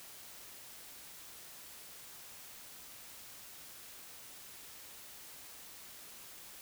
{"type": "silence", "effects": ["white hiss -52 dBFS RMS until 6.61 s"]}